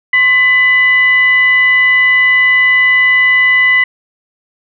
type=tone with frequency modulation; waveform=sine; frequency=2000 Hz; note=B6; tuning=21 cents sharp; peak=-6 dBFS; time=0.13-3.84 s; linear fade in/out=5 ms; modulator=940 Hz; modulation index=0.32; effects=none